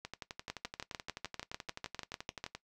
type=two click trains; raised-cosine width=0.2 ms; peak=-24 / -20 dBFS; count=30 / 14; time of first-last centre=0.05-2.55 / 0.5-2.44 s; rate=11.6 / 6.7 Hz; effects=noise-tail reverb RT60 0.1 s tail -17 dB re dry